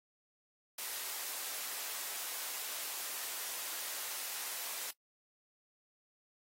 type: high-pass noise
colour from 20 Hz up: white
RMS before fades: -41 dBFS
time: 0.78-4.91 s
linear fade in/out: 5 ms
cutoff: 510 Hz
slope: 12 dB/octave
effects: noise-tail reverb RT60 0.1 s tail -20 dB re dry + AAC 48 kbps